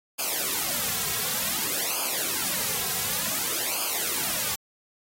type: noise with flanger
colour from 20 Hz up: white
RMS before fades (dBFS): -28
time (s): 0.18-4.56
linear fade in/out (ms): 20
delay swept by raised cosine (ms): 0.52 to 3.42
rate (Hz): 0.55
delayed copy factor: -0.95
effects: AAC 48 kbps